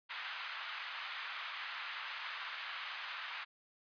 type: band-pass noise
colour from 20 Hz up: pink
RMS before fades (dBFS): -44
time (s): 0.09-3.45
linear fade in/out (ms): 20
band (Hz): 1100 to 3600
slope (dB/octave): 24
effects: resampled to 11025 Hz